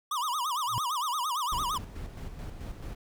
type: tone with vibrato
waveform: square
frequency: 1096 Hz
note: C#6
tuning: 20 cents flat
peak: -29 dBFS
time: 0.11-1.78 s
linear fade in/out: 5 ms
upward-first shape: sine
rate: 8.8 Hz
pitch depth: 250 cents each way
type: tone with exponential growth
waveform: sine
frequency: 115.2 Hz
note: A#2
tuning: 20 cents flat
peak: -27 dBFS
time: 0.66-0.78 s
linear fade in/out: 0 ms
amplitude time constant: 26 ms
type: noise with tremolo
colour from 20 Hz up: brown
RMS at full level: -38 dBFS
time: 1.52-2.95 s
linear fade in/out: 5 ms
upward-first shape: square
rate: 4.6 Hz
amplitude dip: 45%
effects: none